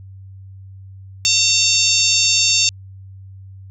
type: harmonic tone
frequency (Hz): 908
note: A#5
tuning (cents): -46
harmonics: 3 / 4 / 5 / 6 / 7 / 8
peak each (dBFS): -20 / -20 / -20 / -20 / -20 / -20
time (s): 1.25-2.69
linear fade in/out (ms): 0
effects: added 96 Hz sine -35 dBFS peak until 3.7 s